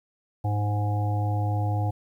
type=harmonic tone; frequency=103.83 Hz; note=G#2; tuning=in tune; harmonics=1 / 3 / 5 / 7 / 8; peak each=-23 / -36 / -39 / -34 / -36 dBFS; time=0.44-1.91 s; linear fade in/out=10 ms; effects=10-bit